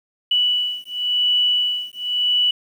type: beating tone pair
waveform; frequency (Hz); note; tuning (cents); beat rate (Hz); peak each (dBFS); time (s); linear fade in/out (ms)
sine; 2956 / 2956.93; F#7 / F#7; -2 / -2; 0.93; -20; 0.31-2.51; 5
effects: 8-bit